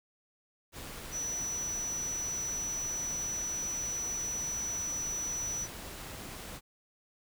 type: tone in noise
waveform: sine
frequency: 5920 Hz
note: F#8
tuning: in tune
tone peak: -33 dBFS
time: 1.11-5.68 s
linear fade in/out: 50 ms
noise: pink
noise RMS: -44 dBFS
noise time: 0.72-6.61 s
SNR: +8 dB
effects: none